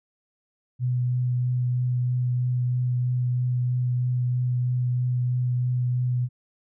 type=tone with vibrato; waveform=sine; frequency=124.4 Hz; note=B2; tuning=13 cents sharp; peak=-21 dBFS; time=0.79-6.29 s; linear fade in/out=50 ms; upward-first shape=triangle; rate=3.1 Hz; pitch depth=12 cents each way; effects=none